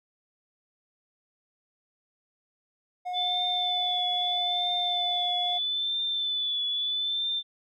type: tone with pitch glide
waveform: triangle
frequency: 723 to 713.5 Hz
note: F#5 to F5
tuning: -40 to +37 cents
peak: -28 dBFS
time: 3.05-5.59 s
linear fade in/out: 20 ms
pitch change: -23 cents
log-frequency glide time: 3.83-4.75 s
type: tone with vibrato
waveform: sine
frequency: 3500 Hz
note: A7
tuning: 10 cents flat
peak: -26 dBFS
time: 3.13-7.43 s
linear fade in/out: 50 ms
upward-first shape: triangle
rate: 0.78 Hz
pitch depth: 46 cents each way
effects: none